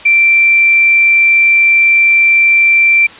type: tone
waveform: sine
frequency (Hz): 2349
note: D7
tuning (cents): 0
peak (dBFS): -5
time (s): 0.05-3.07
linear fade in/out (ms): 10
effects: white hiss -33 dBFS RMS until 3.19 s + resampled to 8000 Hz